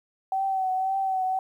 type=tone with vibrato; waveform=sine; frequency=762 Hz; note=G5; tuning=49 cents flat; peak=-23 dBFS; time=0.32-1.39 s; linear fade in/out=2 ms; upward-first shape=triangle; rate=1.9 Hz; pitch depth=40 cents each way; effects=10-bit